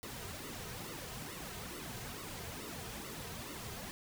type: noise with flanger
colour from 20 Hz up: pink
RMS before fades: -45 dBFS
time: 0.03-3.91 s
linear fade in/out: 0 ms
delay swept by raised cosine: 1.2 to 3.6 ms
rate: 2.3 Hz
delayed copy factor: -0.7
effects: none